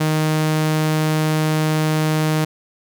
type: tone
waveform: sawtooth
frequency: 155.56 Hz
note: D#3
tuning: in tune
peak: -12 dBFS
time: 0-2.45 s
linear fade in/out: 10 ms
effects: none